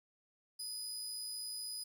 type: tone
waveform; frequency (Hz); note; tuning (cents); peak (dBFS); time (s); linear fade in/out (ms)
25% pulse; 4978; D#8; 0; -36; 0.59-1.84; 10
effects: 12-bit